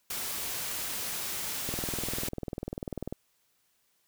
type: noise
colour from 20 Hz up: white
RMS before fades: -35 dBFS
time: 0.1-2.29 s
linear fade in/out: 5 ms
type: click train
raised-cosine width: 2 ms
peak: -21 dBFS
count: 30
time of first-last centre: 1.69-3.126 s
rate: 20.2 Hz
effects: white hiss -72 dBFS RMS until 4.07 s